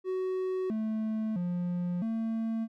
triangle tone with pitch steps, 373.3 / 218.6 / 176.7 / 224.8 Hz, F#4 / A3 / F3 / A3, +15 / -11 / +21 / +37 cents, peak -27 dBFS, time 0.04-2.68 s, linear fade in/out 50 ms, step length 660 ms, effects none

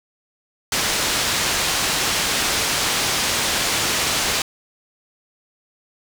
white low-pass noise, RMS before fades -21 dBFS, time 0.72-4.42 s, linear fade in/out 2 ms, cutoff 6300 Hz, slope 12 dB/octave, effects none

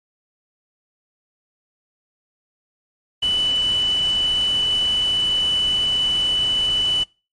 sine tone in noise, 2982 Hz, F#7, 13 cents sharp, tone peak -17 dBFS, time 3.22-7.04 s, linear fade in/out 10 ms, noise pink, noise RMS -34 dBFS, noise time 3.22-7.04 s, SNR +14 dB, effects noise-tail reverb RT60 0.3 s tail -23 dB re dry + MP3 48 kbps

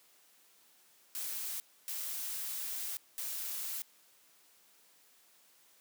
blue noise bursts at uneven times, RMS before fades -39 dBFS, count 3, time 1.15-1.6 / 1.88-2.97 / 3.18-3.82 s, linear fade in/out 0 ms, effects white hiss -65 dBFS RMS until 5.8 s + high-pass 200 Hz 12 dB/octave

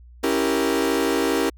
40% pulse chord, C# diminished seventh, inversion none, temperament equal, 277.2 / 329.6 / 392 / 466.2 Hz, C#4 / E4 / G4 / Bb4, 0 / 0 / 0 / 0 cents, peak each -24 dBFS, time 0.23-1.5 s, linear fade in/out 10 ms, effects added 60 Hz sine -43 dBFS peak until 1.57 s

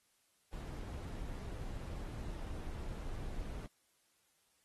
brown noise, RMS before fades -43 dBFS, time 0.53-3.66 s, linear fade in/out 0 ms, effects white hiss -75 dBFS RMS until 4.64 s + AAC 32 kbps

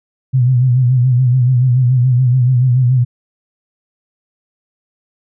sine tone with vibrato, 126 Hz, B2, 35 cents sharp, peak -8 dBFS, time 0.33-3.05 s, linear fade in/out 20 ms, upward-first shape sine, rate 7 Hz, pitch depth 75 cents each way, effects none

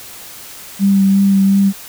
sine tone with vibrato, 196 Hz, G3, in tune, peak -8 dBFS, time 0.79-1.73 s, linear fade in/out 50 ms, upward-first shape sine, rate 2.8 Hz, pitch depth 15 cents each way, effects white hiss -34 dBFS RMS until 1.88 s

